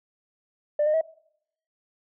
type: tone with pitch steps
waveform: sine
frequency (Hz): 594 / 611 / 643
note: D5 / D#5 / E5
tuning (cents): +20 / -32 / -43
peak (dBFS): -18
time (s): 0.79-1.012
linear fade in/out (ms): 5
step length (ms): 74
effects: noise-tail reverb RT60 0.7 s tail -23 dB re dry + tanh soft clip ceiling -16 dBFS